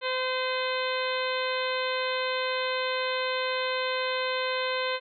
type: harmonic tone with a mistuned harmonic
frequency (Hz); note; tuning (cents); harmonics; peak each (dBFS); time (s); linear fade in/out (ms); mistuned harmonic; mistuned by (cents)
514; C5; -31; 1 / 2 / 3 / 4 / 5 / 6 / 7 / 8; -30 / -33 / -35 / -36 / -37 / -38 / -38 / -39; 0.01-5; 50; 5; -17
effects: none